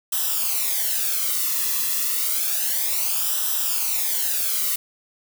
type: noise with flanger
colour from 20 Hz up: blue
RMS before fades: -23 dBFS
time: 0.12-4.76 s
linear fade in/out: 5 ms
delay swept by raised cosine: 0.44 to 1.34 ms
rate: 0.3 Hz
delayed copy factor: -0.75
effects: none